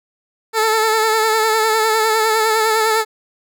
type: tone with vibrato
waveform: 15% pulse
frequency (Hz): 440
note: A4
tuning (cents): 0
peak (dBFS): -7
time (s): 0.53-3.05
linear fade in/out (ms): 50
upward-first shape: sine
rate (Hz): 9.9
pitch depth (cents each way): 36
effects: none